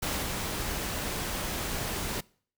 pink noise with level steps, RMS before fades -31 / -33 dBFS, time 0.02-2.21 s, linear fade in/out 10 ms, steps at 0.22 s, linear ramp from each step 10 ms, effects noise-tail reverb RT60 0.5 s tail -24 dB re dry

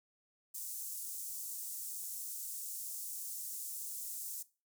pink high-pass noise, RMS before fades -43 dBFS, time 0.54-4.43 s, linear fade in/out 10 ms, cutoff 7200 Hz, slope 24 dB/octave, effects noise-tail reverb RT60 0.3 s tail -18 dB re dry

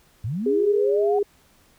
sine linear sweep, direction up, 92.5 to 757 Hz, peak -24 dBFS, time 0.24-1.19 s, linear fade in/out 5 ms
sine tone with vibrato, 410.1 Hz, G#4, 22 cents flat, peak -18 dBFS, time 0.46-1.23 s, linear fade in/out 5 ms, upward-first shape sine, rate 6.3 Hz, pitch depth 13 cents each way
effects pink hiss -58 dBFS RMS until 1.78 s

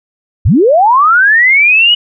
sine linear sweep, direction up, 58 to 2960 Hz, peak -4 dBFS, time 0.45-1.95 s, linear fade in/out 10 ms, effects none

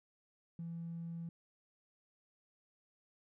triangle tone with tanh clipping, 167.7 Hz, E3, 30 cents sharp, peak -40 dBFS, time 0.59-1.29 s, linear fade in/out 2 ms, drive 1 dB, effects none

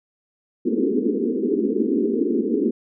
pink band-pass noise, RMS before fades -21 dBFS, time 0.65-2.71 s, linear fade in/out 10 ms, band 210 to 450 Hz, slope 96 dB/octave, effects none

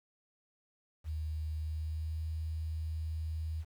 sine tone with pitch glide, 77.78 to 79.55 Hz, D#2 to D#2, 0 to +39 cents, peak -34 dBFS, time 1.04-3.65 s, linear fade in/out 50 ms, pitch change +39 cents, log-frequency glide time 1.53-2.25 s, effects 10-bit

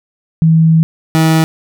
sine / 30% pulse tone pair in turn, 161.7 / 160.21 Hz, E3 / E3, -33 / -49 cents, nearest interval unison, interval 16 cents, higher first, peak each -5 dBFS, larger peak neither, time 0.42-0.83 / 1.15-1.44 s, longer first, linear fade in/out 0 ms, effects none

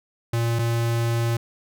square tone pair in turn, 116.54 / 116.54 Hz, A#2 / A#2, 0 / 0 cents, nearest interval unison, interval 0 cents, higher neither, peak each -21 dBFS, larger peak neither, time 0.33-0.59 / 0.59-1.37 s, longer second, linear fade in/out 5 ms, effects none

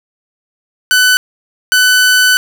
sawtooth tone pair in turn, 1500 / 1500 Hz, F#6 / F#6, +23 / +23 cents, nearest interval unison, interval 0 cents, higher neither, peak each -3 dBFS, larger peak neither, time 0.91-1.17 / 1.72-2.37 s, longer second, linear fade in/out 0 ms, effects none

